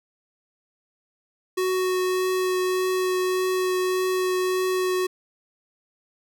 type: tone with vibrato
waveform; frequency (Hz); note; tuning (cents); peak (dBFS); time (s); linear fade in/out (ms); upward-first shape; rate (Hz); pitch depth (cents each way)
square; 370; F#4; 0; -22; 1.57-5.07; 10; triangle; 1.7; 10
effects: none